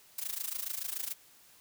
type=noise with amplitude modulation; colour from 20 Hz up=blue; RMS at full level=-34 dBFS; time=0.18-1.14 s; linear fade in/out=5 ms; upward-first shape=sine; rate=27 Hz; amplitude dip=85%; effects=white hiss -60 dBFS RMS until 1.6 s